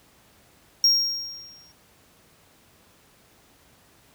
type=tone with exponential decay; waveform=triangle; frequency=5580 Hz; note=F8; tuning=2 cents flat; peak=-12 dBFS; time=0.84-1.72 s; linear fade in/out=2 ms; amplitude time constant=190 ms; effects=pink hiss -57 dBFS RMS until 4.14 s + high-pass 60 Hz 12 dB/octave